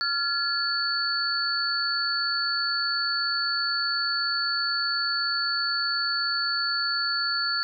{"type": "tone cluster", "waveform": "sine", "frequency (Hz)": [1382, 1701, 4464], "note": ["F6", "G#6", "C#8"], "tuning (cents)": [-19, 41, 11], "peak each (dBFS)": [-28, -32, -26], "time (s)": [0.01, 7.63], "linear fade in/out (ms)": 0, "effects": []}